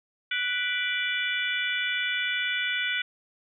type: harmonic tone with a mistuned harmonic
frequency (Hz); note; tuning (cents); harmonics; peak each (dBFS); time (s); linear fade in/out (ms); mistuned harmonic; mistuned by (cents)
493.9; B4; 0; 3 / 4 / 5 / 6 / 7; -30 / -33 / -31 / -33 / -34; 0.31-3.02; 5; 5; -89
effects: none